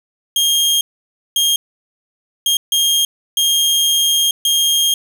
sawtooth tone bursts at uneven times, 3228 Hz, G#7, 50 cents flat, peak -9 dBFS, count 6, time 0.36-0.81 / 1.36-1.56 / 2.46-2.57 / 2.72-3.05 / 3.37-4.31 / 4.45-4.94 s, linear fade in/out 2 ms, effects none

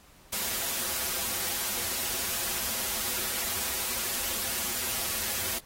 white noise with comb filter, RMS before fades -31 dBFS, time 0.32-5.59 s, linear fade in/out 10 ms, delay 6.7 ms, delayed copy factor -0.85, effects pink hiss -57 dBFS RMS until 5.65 s + AAC 48 kbps

